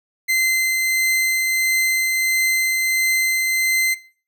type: tone with tremolo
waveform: 40% pulse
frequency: 2068 Hz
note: C7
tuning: 21 cents flat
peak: -14 dBFS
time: 0.28-3.95 s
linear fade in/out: 20 ms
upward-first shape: triangle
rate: 1.5 Hz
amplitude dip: 25%
effects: noise-tail reverb RT60 0.4 s tail -18 dB re dry